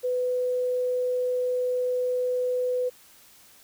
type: tone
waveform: sine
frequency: 499.7 Hz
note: B4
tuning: 20 cents sharp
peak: -23 dBFS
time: 0.03-2.9 s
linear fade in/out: 20 ms
effects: white hiss -54 dBFS RMS until 3.63 s